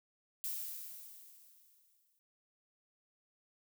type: noise with exponential decay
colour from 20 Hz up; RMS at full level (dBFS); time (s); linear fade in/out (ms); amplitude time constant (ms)
violet; -38; 0.44-2.19; 0; 380
effects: none